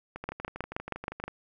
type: two click trains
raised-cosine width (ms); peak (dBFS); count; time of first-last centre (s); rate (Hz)
0.5; -23 / -16; 15 / 7; 0.16-1.28 / 0.29-1.239; 12.5 / 6.32
effects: none